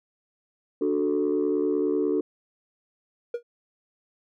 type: chord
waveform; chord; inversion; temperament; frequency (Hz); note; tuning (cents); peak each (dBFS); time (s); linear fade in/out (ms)
sine; D major; none; equal; 293.7 / 370 / 440; D4 / F#4 / A4; 0 / 0 / 0; -25; 0.81-2.21; 5
type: tone with exponential decay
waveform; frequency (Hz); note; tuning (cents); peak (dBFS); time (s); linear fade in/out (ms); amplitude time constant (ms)
triangle; 476.2; A#4; +37; -20; 3.34-3.43; 5; 18
effects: tanh soft clip ceiling -16 dBFS